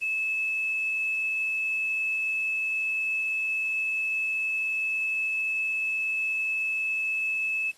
sine tone with quantisation, 2606 Hz, E7, 20 cents flat, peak -25 dBFS, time 0.01-7.72 s, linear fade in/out 20 ms, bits 8, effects white hiss -59 dBFS RMS until 7.77 s + AAC 32 kbps

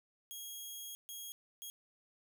10% pulse tone bursts at uneven times, 3280 Hz, G#7, 22 cents flat, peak -36 dBFS, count 3, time 0.31-0.95 / 1.09-1.32 / 1.62-1.7 s, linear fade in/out 0 ms, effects 13-bit

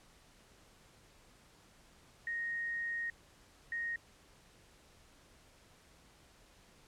sine tone bursts at uneven times, 1864.7 Hz, A#6, in tune, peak -35 dBFS, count 2, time 2.27-3.1 / 3.72-3.96 s, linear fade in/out 2 ms, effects pink hiss -63 dBFS RMS until 6.87 s + low-pass 10000 Hz 12 dB/octave

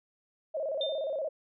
sine tone with vibrato, 587.3 Hz, D5, in tune, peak -30 dBFS, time 0.54-1.29 s, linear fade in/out 10 ms, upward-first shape square, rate 17 Hz, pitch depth 130 cents each way
sine tone with exponential decay, 3600 Hz, A7, 39 cents sharp, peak -29 dBFS, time 0.81-1.19 s, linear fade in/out 2 ms, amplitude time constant 81 ms
effects none

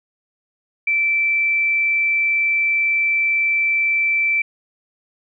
sine tone, 2331 Hz, D7, 14 cents flat, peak -15 dBFS, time 0.87-4.42 s, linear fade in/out 5 ms, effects none

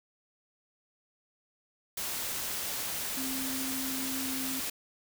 sine tone in noise, 264 Hz, C4, 16 cents sharp, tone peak -36 dBFS, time 3.17-4.6 s, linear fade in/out 5 ms, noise white, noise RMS -35 dBFS, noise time 1.97-4.7 s, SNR -4 dB, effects none

